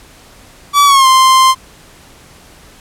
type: tone with pitch glide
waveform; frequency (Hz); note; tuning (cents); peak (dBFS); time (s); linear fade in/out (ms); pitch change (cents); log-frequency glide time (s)
45% pulse; 1148 to 1046.7; D6 to C6; -40 to 0; -5; 0.73-1.55; 50; -160; 0.85-1.07
effects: pink hiss -41 dBFS RMS until 2.8 s + low-pass 12000 Hz 12 dB/octave